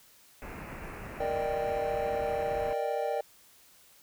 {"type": "low-pass noise", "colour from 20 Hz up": "pink", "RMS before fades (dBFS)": -42, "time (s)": [0.42, 2.73], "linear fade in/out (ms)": 0, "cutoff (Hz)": 2700, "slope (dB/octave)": 96}
{"type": "chord", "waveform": "triangle", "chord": "Eb major seventh", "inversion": "second", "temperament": "equal", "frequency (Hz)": [466.2, 587.3, 622.3, 784], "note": ["Bb4", "D5", "Eb5", "G5"], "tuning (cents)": [0, 0, 0, 0], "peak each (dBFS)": [-32, -31, -35, -32], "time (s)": [1.2, 3.21], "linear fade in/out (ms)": 5}
{"effects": ["white hiss -59 dBFS RMS until 4.02 s"]}